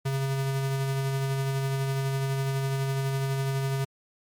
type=tone with tremolo; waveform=square; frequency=135.6 Hz; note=C#3; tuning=38 cents flat; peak=-25 dBFS; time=0.05-3.85 s; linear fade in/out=10 ms; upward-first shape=sine; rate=12 Hz; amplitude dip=25%; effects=MP3 96 kbps